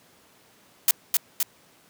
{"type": "noise with echo", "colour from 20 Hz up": "blue", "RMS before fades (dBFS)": -17, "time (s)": [0.88, 0.91], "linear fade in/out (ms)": 2, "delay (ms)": 260, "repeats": 2, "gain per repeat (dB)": -3, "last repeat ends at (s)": 1.43, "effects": ["pink hiss -57 dBFS RMS until 1.89 s", "high-pass 150 Hz 12 dB/octave"]}